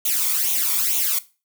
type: noise with flanger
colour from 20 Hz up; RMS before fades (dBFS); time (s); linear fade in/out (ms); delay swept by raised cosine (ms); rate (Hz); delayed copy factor
blue; -21; 0.05-1.19; 5; 0.3 to 0.91; 2.2; +0.75
effects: noise-tail reverb RT60 0.3 s tail -17 dB re dry